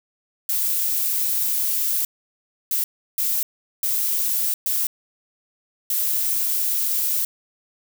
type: noise bursts at uneven times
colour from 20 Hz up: violet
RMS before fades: -22 dBFS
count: 6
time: 0.49-2.05 / 2.71-2.84 / 3.18-3.43 / 3.83-4.54 / 4.66-4.87 / 5.9-7.25 s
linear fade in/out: 2 ms
effects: none